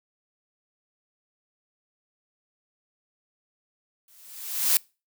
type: noise with exponential growth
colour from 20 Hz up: blue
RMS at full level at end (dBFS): -18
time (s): 4.08-4.77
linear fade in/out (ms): 2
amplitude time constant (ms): 150
effects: noise-tail reverb RT60 0.3 s tail -25 dB re dry